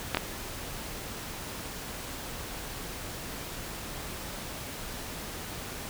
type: clicks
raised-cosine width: 0.3 ms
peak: -9 dBFS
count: 2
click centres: 0.147 / 0.171 s
effects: pink hiss -39 dBFS RMS until 5.89 s